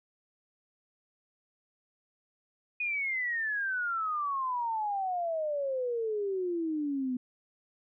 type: exponential sweep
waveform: sine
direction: down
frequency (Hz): 2489 to 246.9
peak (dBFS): -29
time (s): 2.8-7.17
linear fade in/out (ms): 5
effects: none